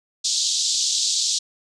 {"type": "band-pass noise", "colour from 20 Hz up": "pink", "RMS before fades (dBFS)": -22, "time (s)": [0.24, 1.39], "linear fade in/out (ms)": 10, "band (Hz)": [3600, 7700], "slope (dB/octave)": 48, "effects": []}